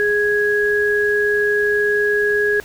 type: tone pair together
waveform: sine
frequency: 415.3 / 1661.2 Hz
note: G#4 / G#6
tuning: 0 / 0 cents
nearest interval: 2 octaves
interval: 2400 cents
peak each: -17 dBFS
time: 0-2.6 s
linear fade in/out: 0 ms
effects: pink hiss -41 dBFS RMS until 2.64 s